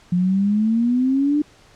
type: exponential sweep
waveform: sine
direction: up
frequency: 174.9 to 301.4 Hz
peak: -15 dBFS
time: 0.12-1.42 s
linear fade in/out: 5 ms
effects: pink hiss -51 dBFS RMS until 1.75 s + low-pass 7000 Hz 12 dB/octave